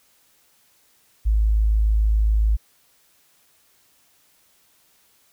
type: tone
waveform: sine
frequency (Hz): 53.5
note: A1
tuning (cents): -48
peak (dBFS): -15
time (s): 1.25-2.57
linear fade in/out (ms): 20
effects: white hiss -60 dBFS RMS until 5.32 s